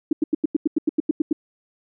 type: tone bursts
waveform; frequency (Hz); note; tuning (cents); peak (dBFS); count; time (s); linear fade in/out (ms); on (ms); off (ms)
sine; 307.9; D#4; -18; -14; 12; 0.11-1.329; 5; 20; 89
effects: none